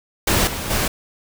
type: noise with level steps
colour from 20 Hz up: pink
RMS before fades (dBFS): -17 / -27 / -20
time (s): 0.27-0.88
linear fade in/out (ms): 5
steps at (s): 0.47 / 0.7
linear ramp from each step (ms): 5
effects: none